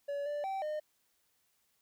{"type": "tone with pitch steps", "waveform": "triangle", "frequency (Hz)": [569, 586, 774, 609], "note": ["C#5", "D5", "G5", "D#5"], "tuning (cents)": [45, -4, -22, -37], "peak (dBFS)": -32, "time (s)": [0.08, 0.8], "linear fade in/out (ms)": 10, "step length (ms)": 180, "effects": ["white hiss -75 dBFS RMS until 1.81 s"]}